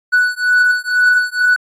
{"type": "beating tone pair", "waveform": "triangle", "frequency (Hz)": [1480, 1482.1], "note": ["F#6", "F#6"], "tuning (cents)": [0, 2], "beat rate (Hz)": 2.1, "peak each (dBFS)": -12, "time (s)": [0.12, 1.56], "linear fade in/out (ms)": 20, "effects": ["AAC 48 kbps"]}